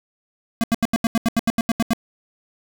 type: tone bursts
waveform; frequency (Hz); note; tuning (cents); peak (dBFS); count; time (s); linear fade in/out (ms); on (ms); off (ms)
square; 228.9; A#3; -31; -16; 13; 0.61-1.933; 0; 27; 81
effects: none